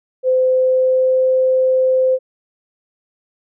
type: tone with pitch glide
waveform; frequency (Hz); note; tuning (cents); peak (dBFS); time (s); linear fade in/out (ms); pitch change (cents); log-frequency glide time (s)
sine; 514 to 517.6; C5 to C5; -31 to -19; -11; 0.23-2.19; 50; +12; 0.45-1.28
effects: none